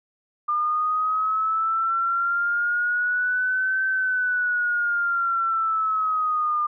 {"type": "linear two-way sweep", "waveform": "sine", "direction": "up then down", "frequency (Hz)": [1201, 1544, 1201], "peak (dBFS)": -20, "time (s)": [0.48, 6.67], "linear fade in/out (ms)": 10, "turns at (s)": 3.85, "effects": []}